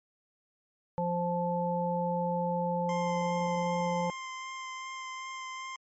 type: harmonic tone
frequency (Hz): 174.61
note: F3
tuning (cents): 0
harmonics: 1 / 3 / 5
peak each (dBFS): -32 / -32 / -32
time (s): 0.98-4.1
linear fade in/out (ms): 0
type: tone with vibrato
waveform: 25% pulse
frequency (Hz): 1046.5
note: C6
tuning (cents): 0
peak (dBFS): -34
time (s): 2.89-5.76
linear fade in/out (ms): 2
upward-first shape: sine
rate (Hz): 2.6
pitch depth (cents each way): 12
effects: MP3 32 kbps